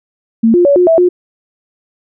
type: tone with pitch steps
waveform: sine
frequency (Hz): 226.6 / 352 / 566 / 358.6 / 655 / 357.8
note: A#3 / F4 / C#5 / F4 / E5 / F4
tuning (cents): -49 / +14 / +36 / +46 / -11 / +42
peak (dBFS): -5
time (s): 0.43-1.09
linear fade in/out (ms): 10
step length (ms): 110
effects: none